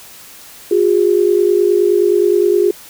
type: tone pair together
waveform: sine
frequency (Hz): 358.2 / 407.8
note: F4 / G#4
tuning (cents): +44 / -32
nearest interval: major second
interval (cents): 224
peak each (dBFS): -12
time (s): 0.71-2.71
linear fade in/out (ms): 5
effects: white hiss -38 dBFS RMS until 2.89 s